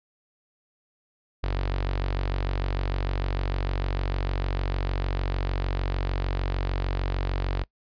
sawtooth tone with notch filter, 46.64 Hz, F#1, 15 cents sharp, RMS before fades -27 dBFS, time 1.43-7.64 s, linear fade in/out 10 ms, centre 190 Hz, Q 1.2, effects noise-tail reverb RT60 0.1 s tail -22 dB re dry + resampled to 11025 Hz

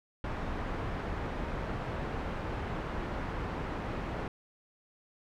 pink low-pass noise, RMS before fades -36 dBFS, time 0.24-4.28 s, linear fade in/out 2 ms, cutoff 1600 Hz, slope 12 dB/octave, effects none

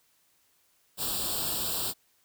white noise with comb filter, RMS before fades -31 dBFS, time 0.97-1.94 s, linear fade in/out 50 ms, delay 0.24 ms, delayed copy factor +0.9, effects white hiss -68 dBFS RMS until 2.24 s

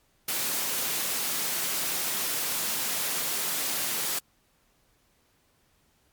white high-pass noise, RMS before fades -29 dBFS, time 0.28-4.19 s, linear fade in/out 5 ms, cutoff 130 Hz, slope 24 dB/octave, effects pink hiss -67 dBFS RMS until 6.12 s + MP3 96 kbps

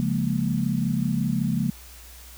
sine chord, Bb minor seventh, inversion first, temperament equal, 138.59 / 174.61 / 207.7 / 233.1 Hz, Db3 / F3 / Ab3 / Bb3, 0 / 0 / 0 / 0 cents, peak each -27 dBFS, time 0-1.7 s, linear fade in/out 0 ms, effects added 60 Hz sine -45 dBFS peak until 2.37 s + white hiss -47 dBFS RMS until 2.37 s

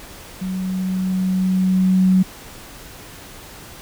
sine tone with level ramp, 186.6 Hz, F#3, 15 cents sharp, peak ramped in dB -22 to -10 dBFS, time 0.41-2.23 s, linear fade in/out 10 ms, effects pink hiss -39 dBFS RMS until 3.81 s

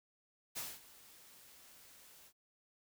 white noise with ADSR envelope, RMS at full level -41 dBFS, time 0.55-2.33 s, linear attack 21 ms, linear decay 220 ms, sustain -19 dB, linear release 66 ms, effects none

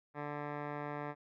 10% pulse tone with low-pass filter, 146.83 Hz, D3, in tune, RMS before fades -41 dBFS, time 0.14-1.15 s, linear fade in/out 50 ms, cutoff 1500 Hz, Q 5.4, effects none

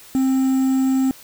triangle tone with quantisation, 264 Hz, C4, 16 cents sharp, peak -13 dBFS, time 0.15-1.11 s, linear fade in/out 0 ms, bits 6, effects white hiss -44 dBFS RMS until 1.23 s

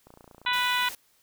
click train, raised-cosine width 1 ms, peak -35 dBFS, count 16, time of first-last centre 0.07-0.589 s, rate 28.9 Hz
harmonic tone, 493.9 Hz, B4, in tune, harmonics 2 / 3 / 4 / 5 / 6 / 7 / 8, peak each -28 / -30 / -31 / -32 / -33 / -33 / -34 dBFS, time 0.46-0.89 s, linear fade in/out 5 ms
white noise, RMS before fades -40 dBFS, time 0.53-0.95 s, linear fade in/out 2 ms
effects white hiss -65 dBFS RMS until 1.22 s

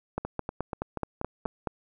two click trains, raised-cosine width 1 ms, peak -15 / -18 dBFS, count 8 / 6, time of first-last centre 0.18-1.673 / 0.25-1.455 s, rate 4.69 / 4.15 Hz, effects none

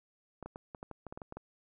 clicks, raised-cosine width 1 ms, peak -29 dBFS, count 12, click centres 0.427 / 0.46 / 0.559 / 0.748 / 0.829 / 0.913 / 1.067 / 1.125 / 1.175 / 1.218 / 1.324 / 1.37 s, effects none

